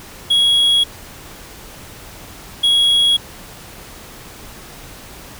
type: tone pair in turn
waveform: triangle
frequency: 3322 / 3322 Hz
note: G#7 / G#7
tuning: 0 / 0 cents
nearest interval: unison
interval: 0 cents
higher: neither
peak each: -9 dBFS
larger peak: neither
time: 0.3-0.84 / 2.63-3.17 s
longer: neither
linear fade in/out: 10 ms
effects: pink hiss -37 dBFS RMS until 5.39 s